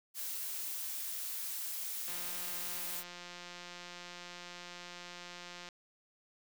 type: noise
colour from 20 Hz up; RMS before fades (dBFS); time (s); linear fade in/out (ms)
blue; -40; 0.14-3.04; 50
type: click train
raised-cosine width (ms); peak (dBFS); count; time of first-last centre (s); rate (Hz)
0.2; -30; 636; 2.08-5.688; 176
effects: none